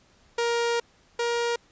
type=tone pair in turn; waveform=sawtooth; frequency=470 / 472.2 Hz; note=A#4 / A#4; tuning=+14 / +22 cents; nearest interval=unison; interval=8 cents; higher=second; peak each=-19 / -20 dBFS; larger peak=first; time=0.38-0.8 / 1.19-1.56 s; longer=first; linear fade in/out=5 ms; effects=pink hiss -60 dBFS RMS until 1.71 s + resampled to 16000 Hz